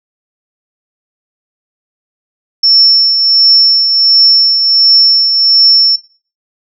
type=tone with tremolo; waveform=sine; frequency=5400 Hz; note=E8; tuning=41 cents sharp; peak=-3 dBFS; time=2.63-5.96 s; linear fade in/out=5 ms; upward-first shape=triangle; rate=1.4 Hz; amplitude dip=50%; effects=noise-tail reverb RT60 0.4 s tail -19 dB re dry